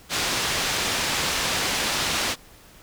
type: low-pass noise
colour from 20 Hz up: white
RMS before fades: -25 dBFS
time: 0.09-2.36 s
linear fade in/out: 50 ms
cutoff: 5100 Hz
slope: 12 dB/octave
effects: pink hiss -50 dBFS RMS until 2.82 s